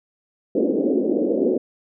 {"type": "band-pass noise", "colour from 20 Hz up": "pink", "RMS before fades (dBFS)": -20, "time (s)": [0.55, 1.58], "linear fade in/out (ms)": 5, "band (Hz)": [230, 530], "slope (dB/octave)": 48, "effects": []}